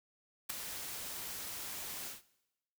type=noise with ADSR envelope; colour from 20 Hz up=white; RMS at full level=-34 dBFS; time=0.49-2.22 s; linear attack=13 ms; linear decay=4 ms; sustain=-9 dB; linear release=150 ms; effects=noise-tail reverb RT60 0.9 s tail -19 dB re dry